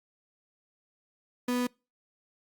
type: tone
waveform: 35% pulse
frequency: 246.9 Hz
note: B3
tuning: in tune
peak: -25 dBFS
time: 1.48-1.67 s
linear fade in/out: 5 ms
effects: noise-tail reverb RT60 0.3 s tail -26 dB re dry + Opus 48 kbps